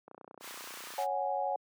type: click train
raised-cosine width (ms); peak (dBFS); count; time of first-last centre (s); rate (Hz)
1; -34; 27; 0.08-0.938; 30.3
type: high-pass noise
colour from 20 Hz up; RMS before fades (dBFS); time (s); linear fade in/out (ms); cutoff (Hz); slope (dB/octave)
pink; -46; 0.4-1.07; 50; 940; 48
type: chord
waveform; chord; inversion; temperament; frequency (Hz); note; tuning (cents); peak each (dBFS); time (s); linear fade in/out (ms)
sine; C# suspended fourth; none; just; 554.4 / 739.2 / 831.5; C#5 / F#5 / G#5; 0 / -2 / +2; -35 / -34 / -34; 0.98-1.56; 2
effects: high-pass 300 Hz 12 dB/octave